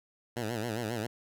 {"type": "tone with vibrato", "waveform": "10% pulse", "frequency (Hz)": 113.5, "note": "A#2", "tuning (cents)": -46, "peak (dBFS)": -24, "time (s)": [0.36, 1.07], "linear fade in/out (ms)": 10, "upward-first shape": "sine", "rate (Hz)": 7.4, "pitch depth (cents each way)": 130, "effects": []}